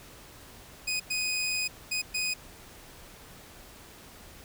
20% pulse tone bursts at uneven times, 2497 Hz, D#7, 6 cents sharp, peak -23 dBFS, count 4, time 0.87-1 / 1.1-1.68 / 1.91-2.02 / 2.14-2.34 s, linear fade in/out 10 ms, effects pink hiss -50 dBFS RMS until 4.44 s

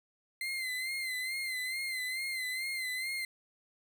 35% pulse tone with vibrato, 2072 Hz, C7, 17 cents flat, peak -32 dBFS, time 0.41-3.25 s, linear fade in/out 2 ms, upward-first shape sine, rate 2.3 Hz, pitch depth 58 cents each way, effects none

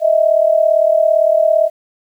sine tone pair together, 622.3 / 660 Hz, D#5 / E5, 0 / +2 cents, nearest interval minor second, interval 102 cents, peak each -12 dBFS, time 0-1.7 s, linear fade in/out 50 ms, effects 8-bit

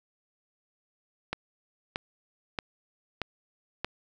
click train, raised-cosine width 0.3 ms, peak -14 dBFS, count 5, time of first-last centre 1.33-3.846 s, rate 1.59 Hz, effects none

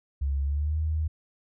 sine tone with pitch glide, 69.3 to 78.24 Hz, C#2 to D#2, 0 to +10 cents, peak -24 dBFS, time 0.21-1.08 s, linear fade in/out 10 ms, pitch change +210 cents, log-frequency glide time 0.43-0.78 s, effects none

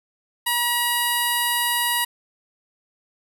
5% pulse tone with notch filter, 960 Hz, B5, 49 cents flat, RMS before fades -22 dBFS, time 0.46-2.05 s, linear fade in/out 10 ms, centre 6300 Hz, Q 0.73, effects none

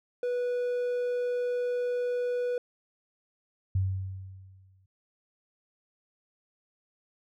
triangle tone, 490.6 Hz, B4, 12 cents flat, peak -25 dBFS, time 0.23-2.58 s, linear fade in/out 2 ms
sine tone with exponential decay, 95 Hz, F#2, 46 cents sharp, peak -22 dBFS, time 3.75-4.86 s, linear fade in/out 5 ms, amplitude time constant 240 ms
effects none

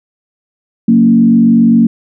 sine tone with frequency modulation, 229.8 Hz, A#3, 25 cents flat, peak -4 dBFS, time 0.88-1.87 s, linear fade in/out 5 ms, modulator 47.5 Hz, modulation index 0.77, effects none

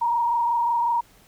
sine tone with frequency modulation, 943 Hz, A#5, 20 cents sharp, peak -19 dBFS, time 0.01-1.01 s, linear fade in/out 10 ms, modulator 25.5 Hz, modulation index 0.87, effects pink hiss -55 dBFS RMS until 1.27 s

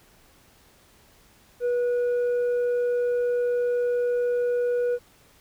sine tone with tanh clipping, 486.3 Hz, B4, 27 cents flat, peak -22 dBFS, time 1.6-4.99 s, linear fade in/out 50 ms, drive 3 dB, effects pink hiss -57 dBFS RMS until 5.4 s

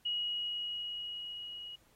sine tone with level ramp, 2900 Hz, F#7, 35 cents flat, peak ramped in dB -31 to -43 dBFS, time 0.05-1.76 s, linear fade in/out 10 ms, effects pink hiss -68 dBFS RMS until 1.95 s + AAC 48 kbps

